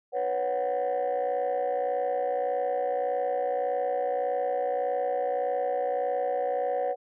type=chord; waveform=sine; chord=B suspended second; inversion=none; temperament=just; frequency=493.9 / 555.6 / 740.8 Hz; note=B4 / C#5 / F#5; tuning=0 / +4 / +2 cents; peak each=-28 dBFS; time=0.12-6.96 s; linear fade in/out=50 ms; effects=tanh soft clip ceiling -21 dBFS